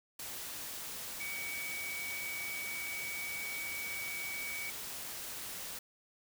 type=tone in noise; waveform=sine; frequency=2264 Hz; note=C#7; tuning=36 cents sharp; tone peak=-39 dBFS; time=1.2-4.7 s; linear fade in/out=5 ms; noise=white; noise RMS=-43 dBFS; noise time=0.19-5.79 s; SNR=+1 dB; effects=none